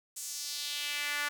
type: tone with high-pass filter sweep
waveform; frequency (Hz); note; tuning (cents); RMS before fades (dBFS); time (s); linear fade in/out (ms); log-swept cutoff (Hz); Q
sawtooth; 291.6; D4; -12; -36; 0.16-1.29; 10; 7800 to 1500; 2
effects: none